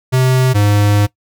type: tone pair in turn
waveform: square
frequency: 129.1 / 103.02 Hz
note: C3 / G#2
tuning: -23 / -13 cents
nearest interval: major third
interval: 390 cents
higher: first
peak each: -10 dBFS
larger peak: neither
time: 0.12-0.54 / 0.54-1.07 s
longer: second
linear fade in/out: 20 ms
effects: noise-tail reverb RT60 0.1 s tail -19 dB re dry